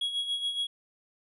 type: tone with tremolo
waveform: triangle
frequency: 3322 Hz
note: G#7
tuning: in tune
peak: -25 dBFS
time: 0.01-0.67 s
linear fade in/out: 5 ms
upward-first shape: sine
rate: 7.1 Hz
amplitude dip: 60%
effects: resampled to 24000 Hz